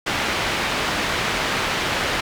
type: low-pass noise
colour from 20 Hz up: white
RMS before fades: -23 dBFS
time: 0.06-2.21 s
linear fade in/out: 10 ms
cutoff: 2700 Hz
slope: 12 dB/octave
effects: none